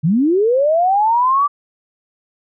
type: linear sweep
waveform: sine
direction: up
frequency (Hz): 140 to 1174.7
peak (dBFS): -11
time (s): 0.03-1.48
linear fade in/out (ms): 20
effects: none